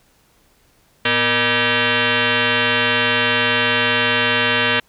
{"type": "tone with frequency modulation", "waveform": "sine", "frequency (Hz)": 607, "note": "D#5", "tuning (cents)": -43, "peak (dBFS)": -14, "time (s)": [1.05, 4.8], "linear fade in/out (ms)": 5, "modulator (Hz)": 359, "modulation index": 7.9, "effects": ["pink hiss -57 dBFS RMS until 4.88 s"]}